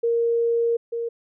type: tone pair in turn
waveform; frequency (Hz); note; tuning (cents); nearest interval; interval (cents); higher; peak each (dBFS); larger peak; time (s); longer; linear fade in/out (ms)
sine; 466.2 / 466.2; A#4 / A#4; 0 / 0; unison; 0; neither; -18 / -24; first; 0.03-0.77 / 0.92-1.09; first; 10
effects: none